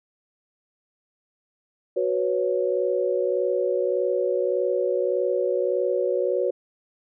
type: chord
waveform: sine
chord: F# suspended fourth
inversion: none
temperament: just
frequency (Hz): 370 / 493.3 / 555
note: F#4 / B4 / C#5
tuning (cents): 0 / -2 / +2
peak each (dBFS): -25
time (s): 1.96-6.51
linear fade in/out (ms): 10
effects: none